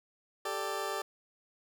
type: chord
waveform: 20% pulse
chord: G suspended second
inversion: none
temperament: just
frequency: 392 / 441 / 588 Hz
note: G4 / A4 / D5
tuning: 0 / +4 / +2 cents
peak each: -33 / -34 / -34 dBFS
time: 0.45-1.02 s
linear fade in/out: 5 ms
effects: none